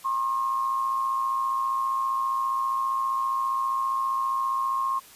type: tone with amplitude modulation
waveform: sine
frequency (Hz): 1073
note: C6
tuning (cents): +43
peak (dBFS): -21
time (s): 0.04-5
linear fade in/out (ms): 20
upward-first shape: sine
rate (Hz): 115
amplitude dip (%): 50
effects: white hiss -50 dBFS RMS until 5.15 s + resampled to 32000 Hz